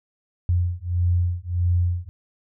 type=beating tone pair; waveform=sine; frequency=87.31 / 88.91 Hz; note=F2 / F2; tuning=0 / +31 cents; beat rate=1.6 Hz; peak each=-22 dBFS; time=0.49-2.09 s; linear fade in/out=0 ms; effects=none